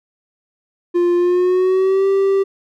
triangle tone with pitch glide, 350 to 390.6 Hz, F4 to G4, +4 to -6 cents, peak -10 dBFS, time 0.94-2.44 s, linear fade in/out 20 ms, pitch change +190 cents, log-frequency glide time 1.16-2.07 s, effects none

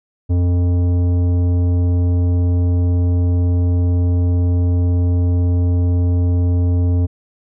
sine tone with tanh clipping, 88.2 Hz, F2, 18 cents sharp, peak -14 dBFS, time 0.29-7.07 s, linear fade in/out 20 ms, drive 12 dB, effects none

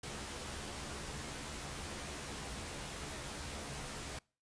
pink noise with comb filter, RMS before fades -44 dBFS, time 0.03-4.19 s, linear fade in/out 5 ms, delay 14 ms, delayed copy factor +0.65, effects noise-tail reverb RT60 0.4 s tail -26 dB re dry + resampled to 22050 Hz

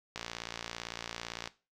click train, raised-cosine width 0.2 ms, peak -20 dBFS, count 77, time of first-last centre 0.16-1.475 s, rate 57.8 Hz, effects noise-tail reverb RT60 0.3 s tail -17 dB re dry

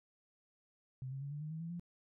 sine tone with pitch steps, 130 / 135.44 / 141.11 / 147.02 / 153.17 / 159.59 / 166.27 / 173.23 Hz, C3 / C#3 / C#3 / D3 / D#3 / D#3 / E3 / F3, -11 / -40 / +31 / +2 / -27 / +44 / +15 / -14 cents, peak -40 dBFS, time 1.02-1.796 s, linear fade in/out 0 ms, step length 97 ms, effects none

